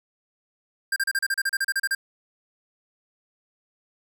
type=tone bursts; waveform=square; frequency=1592 Hz; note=G6; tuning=26 cents sharp; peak=-22 dBFS; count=14; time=0.92-1.95 s; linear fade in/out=5 ms; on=42 ms; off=34 ms; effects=none